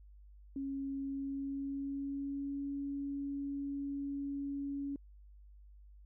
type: tone with pitch glide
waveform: sine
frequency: 273.8 to 280.4 Hz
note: C#4 to C#4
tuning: -21 to +20 cents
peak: -36 dBFS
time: 0.56-4.96 s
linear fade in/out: 2 ms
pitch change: +41 cents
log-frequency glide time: 1.02-2.66 s
effects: added 50 Hz sine -54 dBFS peak until 6.05 s